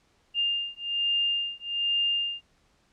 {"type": "beating tone pair", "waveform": "sine", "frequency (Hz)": [2806, 2807.2], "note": ["F7", "F7"], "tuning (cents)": [8, 8], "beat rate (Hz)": 1.2, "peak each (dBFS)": -28, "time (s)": [0.34, 2.42], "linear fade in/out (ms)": 50, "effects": ["pink hiss -66 dBFS RMS until 2.92 s", "low-pass 7000 Hz 12 dB/octave"]}